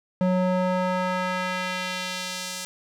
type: tone with band-pass filter sweep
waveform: square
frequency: 183.4 Hz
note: F#3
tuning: 15 cents flat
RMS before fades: -26 dBFS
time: 0.21-2.65 s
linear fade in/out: 0 ms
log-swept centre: 390 to 7000 Hz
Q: 0.88
effects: none